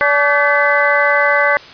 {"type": "harmonic tone with a mistuned harmonic", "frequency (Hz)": 287.5, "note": "D4", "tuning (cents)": -37, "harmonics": [2, 3, 4, 5, 6, 7], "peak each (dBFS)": [-16, -21, -18, -16, -21, -16], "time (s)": [0.01, 1.57], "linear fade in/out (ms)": 0, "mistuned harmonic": 5, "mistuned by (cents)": 100, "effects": ["white hiss -36 dBFS RMS until 1.73 s", "resampled to 11025 Hz"]}